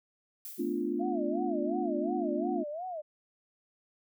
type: noise with exponential decay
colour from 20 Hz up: violet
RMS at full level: -40 dBFS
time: 0.45-1.01 s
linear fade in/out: 2 ms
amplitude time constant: 120 ms
type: chord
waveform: sine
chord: B half-diminished seventh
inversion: third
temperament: equal with one note detuned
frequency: 220 / 249.8 / 293.7 / 349.2 Hz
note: A3 / B3 / D4 / F4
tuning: 0 / +20 / 0 / 0 cents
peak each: -37 / -36 / -34 / -33 dBFS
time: 0.58-2.64 s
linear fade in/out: 20 ms
type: tone with vibrato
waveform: sine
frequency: 661 Hz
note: E5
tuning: 5 cents sharp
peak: -35 dBFS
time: 0.99-3.02 s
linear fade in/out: 20 ms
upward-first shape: sine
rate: 2.8 Hz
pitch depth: 210 cents each way
effects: none